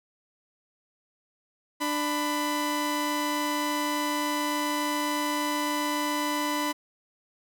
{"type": "tone pair together", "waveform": "sawtooth", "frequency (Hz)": [296.1, 996], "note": ["D4", "B5"], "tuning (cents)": [14, 14], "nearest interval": "octave + major sixth", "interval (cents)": 2100, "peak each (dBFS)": -25, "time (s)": [1.8, 6.73], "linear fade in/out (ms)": 20, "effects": []}